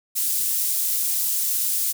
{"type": "high-pass noise", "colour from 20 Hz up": "pink", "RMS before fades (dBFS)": -23, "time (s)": [0.15, 1.93], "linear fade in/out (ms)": 20, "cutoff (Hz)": 10000, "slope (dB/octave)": 12, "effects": []}